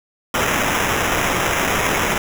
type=noise with sample-and-hold; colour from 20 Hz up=violet; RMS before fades=-19 dBFS; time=0.34-2.18 s; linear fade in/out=2 ms; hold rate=4410 Hz; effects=none